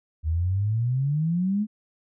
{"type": "exponential sweep", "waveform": "sine", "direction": "up", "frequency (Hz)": [76.2, 218], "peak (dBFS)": -21, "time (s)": [0.23, 1.67], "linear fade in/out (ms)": 50, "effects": []}